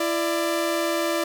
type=tone pair together; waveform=sawtooth; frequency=335.5 / 592 Hz; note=E4 / D5; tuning=+31 / +14 cents; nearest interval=minor seventh; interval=983 cents; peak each=-21 / -21 dBFS; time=0-1.24 s; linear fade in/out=5 ms; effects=none